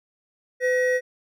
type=tone pair together; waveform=triangle; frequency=504.6 / 1905 Hz; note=B4 / A#6; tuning=+37 / +37 cents; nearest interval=octave + major seventh; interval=2300 cents; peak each=-18 / -23 dBFS; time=0.6-1.01 s; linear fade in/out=50 ms; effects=none